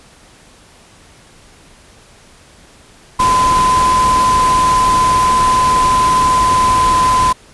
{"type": "tone in noise", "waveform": "sine", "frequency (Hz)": 1018, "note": "C6", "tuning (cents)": -48, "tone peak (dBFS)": -9, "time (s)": [3.19, 7.33], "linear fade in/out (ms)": 10, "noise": "pink", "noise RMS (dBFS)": -20, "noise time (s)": [3.19, 7.33], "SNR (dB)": 8, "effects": ["pink hiss -44 dBFS RMS until 7.53 s", "resampled to 24000 Hz"]}